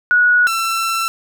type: tone pair in turn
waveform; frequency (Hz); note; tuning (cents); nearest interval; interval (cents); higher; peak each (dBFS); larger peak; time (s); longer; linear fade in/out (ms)
sine / sawtooth; 1461 / 1341.7; F#6 / E6; -22 / +30; minor second; 148; first; -9 / -13; first; 0.11-0.47 / 0.47-1.08; second; 0
effects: none